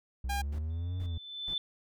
triangle linear two-way sweep, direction up then down, 61.74 to 92.5 to 80.3 Hz, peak -30 dBFS, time 0.24-1.18 s, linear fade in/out 5 ms, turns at 0.99 s
sawtooth tone, 806 Hz, G5, 48 cents sharp, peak -29 dBFS, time 0.29-0.42 s, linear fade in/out 10 ms
brown noise bursts, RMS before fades -46 dBFS, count 3, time 0.52-1.541 s, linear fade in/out 5 ms, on 67 ms, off 410 ms
sine tone with exponential growth, 3520 Hz, A7, in tune, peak -29 dBFS, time 0.7-1.58 s, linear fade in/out 2 ms, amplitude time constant 190 ms
effects none

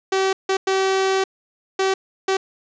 sawtooth tone bursts at uneven times, 383.5 Hz, G4, 38 cents flat, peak -13 dBFS, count 5, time 0.12-0.33 / 0.49-0.57 / 0.67-1.24 / 1.79-1.94 / 2.28-2.37 s, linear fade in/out 5 ms, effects resampled to 16000 Hz + 7-bit

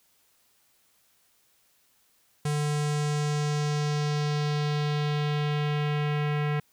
square tone with low-pass filter sweep, 148.3 Hz, D3, 17 cents sharp, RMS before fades -27 dBFS, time 2.45-6.6 s, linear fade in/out 5 ms, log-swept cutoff 9400 to 2300 Hz, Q 1.8, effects white hiss -66 dBFS RMS until 6.72 s

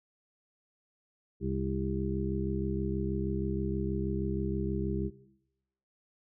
harmonic tone, 66.3 Hz, C2, 23 cents sharp, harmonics 1 / 2 / 3 / 5 / 6, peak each -36 / -35 / -35 / -37 / -37 dBFS, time 1.4-5.11 s, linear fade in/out 50 ms, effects noise-tail reverb RT60 0.9 s tail -18 dB re dry

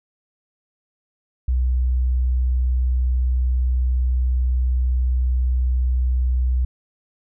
sine tone, 62.7 Hz, B1, 27 cents sharp, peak -16 dBFS, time 1.48-6.65 s, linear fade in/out 5 ms, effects none

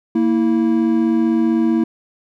triangle tone pair together, 231 / 326.7 Hz, A#3 / E4, -16 / -15 cents, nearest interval tritone, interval 601 cents, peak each -14 dBFS, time 0.15-1.84 s, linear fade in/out 5 ms, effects none

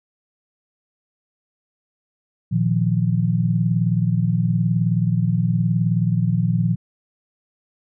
sine chord, Bb suspended fourth, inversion none, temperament equal, 116.54 / 155.56 / 174.61 Hz, Bb2 / Eb3 / F3, 0 / 0 / 0 cents, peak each -20 / -22 / -20 dBFS, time 2.51-6.76 s, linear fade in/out 20 ms, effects none

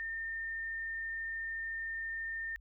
sine tone, 1813 Hz, A#6, 49 cents flat, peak -36 dBFS, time 0-2.56 s, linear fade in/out 0 ms, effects added 50 Hz sine -55 dBFS peak until 2.6 s

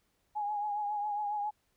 sine tone with vibrato, 830.6 Hz, G#5, in tune, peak -31 dBFS, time 0.35-1.51 s, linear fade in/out 20 ms, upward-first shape triangle, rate 7.3 Hz, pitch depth 47 cents each way, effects pink hiss -75 dBFS RMS until 1.76 s

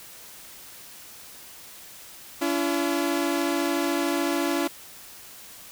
sawtooth tone pair together, 284.9 / 338.6 Hz, C#4 / E4, +48 / +46 cents, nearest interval minor third, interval 298 cents, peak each -22 dBFS, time 2.41-4.68 s, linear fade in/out 10 ms, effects white hiss -45 dBFS RMS until 5.71 s

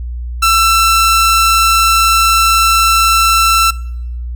sawtooth tone, 1338 Hz, E6, 25 cents sharp, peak -4 dBFS, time 0.42-3.71 s, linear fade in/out 10 ms, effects noise-tail reverb RT60 0.8 s tail -23 dB re dry + added 60 Hz sine -19 dBFS peak until 4.35 s

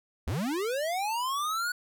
square linear sweep, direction up, 59.9 to 1480 Hz, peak -29 dBFS, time 0.27-1.72 s, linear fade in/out 5 ms, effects none

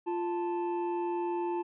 triangle tone pair together, 348.3 / 880 Hz, F4 / A5, -5 / 0 cents, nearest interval octave + major third, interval 1605 cents, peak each -29 / -33 dBFS, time 0.06-1.63 s, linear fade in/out 20 ms, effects resampled to 8000 Hz

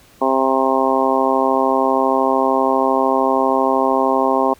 harmonic tone, 132.9 Hz, C3, 27 cents sharp, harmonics 2 / 3 / 4 / 5 / 6 / 7 / 8, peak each -21 / -21 / -21 / -21 / -21 / -21 / -21 dBFS, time 0.21-4.54 s, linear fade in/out 10 ms, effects pink hiss -49 dBFS RMS until 4.59 s

